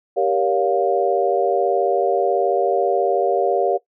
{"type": "chord", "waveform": "sine", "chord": "G half-diminished seventh", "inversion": "none", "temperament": "just", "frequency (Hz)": [392, 470.4, 564.5, 705.6], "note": ["G4", "Bb4", "Db5", "F5"], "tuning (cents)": [0, 16, 31, 18], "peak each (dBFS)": -21, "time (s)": [0.16, 3.78], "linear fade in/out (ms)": 20, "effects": ["noise-tail reverb RT60 0.1 s tail -17 dB re dry"]}